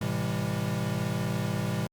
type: chord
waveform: square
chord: A minor seventh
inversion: none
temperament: equal with one note detuned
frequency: 110 / 130.81 / 164.81 / 200.8 Hz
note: A2 / C3 / E3 / G3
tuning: 0 / 0 / 0 / +42 cents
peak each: -34 dBFS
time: 0.01-1.87 s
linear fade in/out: 5 ms
effects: Opus 48 kbps